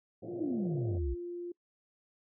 pink band-pass noise, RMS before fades -45 dBFS, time 0.22-0.99 s, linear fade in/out 10 ms, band 110 to 710 Hz, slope 96 dB/octave
sine tone, 349.2 Hz, F4, in tune, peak -37 dBFS, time 0.28-1.52 s, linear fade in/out 5 ms
sine exponential sweep, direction down, 341.6 to 57.9 Hz, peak -31 dBFS, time 0.39-1.15 s, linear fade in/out 20 ms
effects noise-tail reverb RT60 0.1 s tail -25 dB re dry

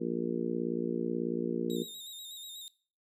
harmonic tone, 58.27 Hz, A#1, in tune, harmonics 3 / 4 / 5 / 6 / 7 / 8, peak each -38 / -35 / -39 / -35 / -40 / -38 dBFS, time 0-1.84 s, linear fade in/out 20 ms
sawtooth tone with vibrato, 3729 Hz, A#7, in tune, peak -40 dBFS, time 1.7-2.68 s, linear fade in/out 0 ms, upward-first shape square, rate 8.2 Hz, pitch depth 41 cents each way
effects noise-tail reverb RT60 0.4 s tail -18 dB re dry

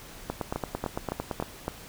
two click trains, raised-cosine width 1 ms, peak -15 / -15 dBFS, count 11 / 5, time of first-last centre 0.3-1.425 / 0.56-1.68 s, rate 8.89 / 3.57 Hz, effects pink hiss -46 dBFS RMS until 1.88 s

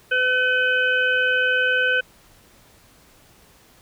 harmonic tone, 506 Hz, B4, 42 cents sharp, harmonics 1 / 3 / 5 / 6, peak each -25 / -18 / -27 / -29 dBFS, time 0.11-2.01 s, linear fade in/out 10 ms, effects pink hiss -53 dBFS RMS until 3.81 s

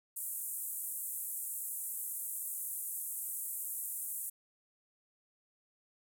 white band-pass noise, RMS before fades -40 dBFS, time 0.16-4.3 s, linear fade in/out 10 ms, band 8000 to 15000 Hz, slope 48 dB/octave, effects none

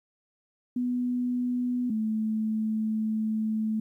sine tone pair in turn, 246.9 / 218.1 Hz, B3 / A3, 0 / -15 cents, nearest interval major second, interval 215 cents, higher first, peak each -25 dBFS, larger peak neither, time 0.76-1.9 / 1.9-3.8 s, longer second, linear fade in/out 5 ms, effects 11-bit

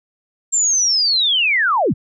sine linear sweep, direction down, 7459 to 65.8 Hz, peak -13 dBFS, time 0.52-1.94 s, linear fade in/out 20 ms, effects none

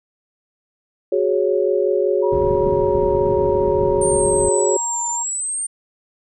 sine chord, F# suspended second, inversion none, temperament equal, 370 / 415.3 / 554.4 Hz, F#4 / G#4 / C#5, 0 / 0 / 0 cents, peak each -19 / -19 / -20 dBFS, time 1.12-4.77 s, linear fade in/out 5 ms
sine tone with pitch glide, 956 to 941.7 Hz, A#5 to A#5, +43 to +17 cents, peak -25 dBFS, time 2.22-5.24 s, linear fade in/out 20 ms, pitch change -26 cents, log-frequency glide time 2.55-3.02 s
white low-pass noise, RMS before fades -27 dBFS, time 2.32-4.49 s, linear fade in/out 5 ms, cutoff 180 Hz, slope 12 dB/octave
sine exponential two-way sweep, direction down then up, 8900 to 7170 to 8900 Hz, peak -21 dBFS, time 4.01-5.67 s, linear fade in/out 10 ms, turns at 5.09 s
effects none

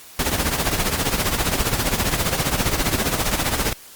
pink noise with tremolo, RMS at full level -18 dBFS, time 0.19-3.73 s, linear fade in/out 2 ms, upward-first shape triangle, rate 15 Hz, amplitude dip 75%, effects white hiss -43 dBFS RMS until 3.95 s + Opus 48 kbps

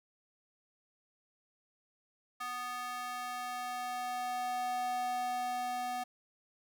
square tone with high-pass filter sweep, 247.3 Hz, B3, 3 cents sharp, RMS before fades -37 dBFS, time 2.4-6.04 s, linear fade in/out 10 ms, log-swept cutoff 1100 to 610 Hz, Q 3.6, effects none

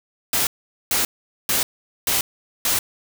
white noise bursts, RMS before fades -20 dBFS, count 5, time 0.33-2.79 s, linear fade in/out 2 ms, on 140 ms, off 440 ms, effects none

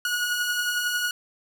sawtooth beating tone pair, 1445 / 1456 Hz, F#6 / F#6, -41 / -28 cents, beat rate 11 Hz, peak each -29 / -21 dBFS, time 0.05-1.11 s, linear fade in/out 2 ms, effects none

